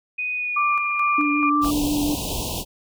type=tone with pitch glide; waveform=sine; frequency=2489 to 2408 Hz; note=D#7 to D7; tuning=0 to +43 cents; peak=-23 dBFS; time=0.18-1.5 s; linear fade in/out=10 ms; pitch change=-57 cents; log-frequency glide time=0.34-0.76 s
type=tone with tremolo; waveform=sine; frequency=1174.7 Hz; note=D6; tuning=in tune; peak=-18 dBFS; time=0.56-1.71 s; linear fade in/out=10 ms; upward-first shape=square; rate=2.3 Hz; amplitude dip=50%
type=tone with vibrato; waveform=sine; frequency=293.7 Hz; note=D4; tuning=in tune; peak=-20 dBFS; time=1.18-2.15 s; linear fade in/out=5 ms; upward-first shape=triangle; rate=5.7 Hz; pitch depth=20 cents each way
type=band-stop noise; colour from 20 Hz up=pink; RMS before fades=-27 dBFS; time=1.61-2.65 s; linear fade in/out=50 ms; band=1000 to 2600 Hz; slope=96 dB/octave
effects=none